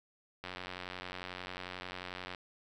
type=click train; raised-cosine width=0.3 ms; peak=-25 dBFS; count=175; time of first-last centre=0.44-2.348 s; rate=91.2 Hz; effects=11-bit